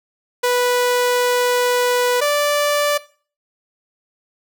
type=tone pair in turn; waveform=sawtooth; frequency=492 / 585.1 Hz; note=B4 / D5; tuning=-7 / -7 cents; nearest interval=minor third; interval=300 cents; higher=second; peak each=-11 / -11 dBFS; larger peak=neither; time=0.43-2.21 / 2.21-2.98 s; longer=first; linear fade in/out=10 ms; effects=noise-tail reverb RT60 0.4 s tail -18 dB re dry